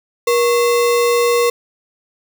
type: tone with sample-and-hold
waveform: sine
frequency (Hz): 476.6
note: A#4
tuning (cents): +38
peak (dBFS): -11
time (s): 0.27-1.5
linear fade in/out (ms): 5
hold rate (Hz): 1575
effects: none